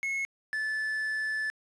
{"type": "tone pair in turn", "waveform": "triangle", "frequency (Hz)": [2179, 1742.1], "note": ["C#7", "A6"], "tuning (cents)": [-30, -18], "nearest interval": "major third", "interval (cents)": 388, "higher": "first", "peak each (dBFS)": -27, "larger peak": "neither", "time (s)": [[0.03, 0.25], [0.53, 1.5]], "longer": "second", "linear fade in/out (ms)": 0, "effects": ["resampled to 24000 Hz", "9-bit"]}